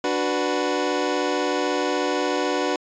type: chord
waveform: 25% pulse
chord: B minor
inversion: first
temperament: equal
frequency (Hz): 293.7 / 370 / 493.9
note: D4 / F#4 / B4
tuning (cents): 0 / 0 / 0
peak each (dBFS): -22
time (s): 0.04-2.76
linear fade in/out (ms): 2
effects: resampled to 16000 Hz